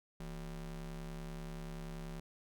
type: ring-modulated tone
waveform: square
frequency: 100 Hz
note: G2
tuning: 35 cents sharp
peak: -40 dBFS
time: 0.2-2.2 s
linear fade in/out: 5 ms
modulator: 64.8 Hz
effects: none